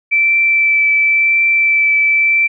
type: tone with vibrato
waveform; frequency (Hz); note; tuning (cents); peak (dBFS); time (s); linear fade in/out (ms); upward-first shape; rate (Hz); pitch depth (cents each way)
sine; 2327; D7; -17; -9; 0.11-2.48; 20; triangle; 0.94; 12
effects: none